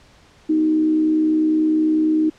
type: tone with frequency modulation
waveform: sine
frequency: 312.2 Hz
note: D#4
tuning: 6 cents sharp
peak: -14 dBFS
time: 0.49-2.3 s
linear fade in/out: 10 ms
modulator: 69 Hz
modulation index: 0.31
effects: pink hiss -51 dBFS RMS until 2.38 s + low-pass 6000 Hz 12 dB/octave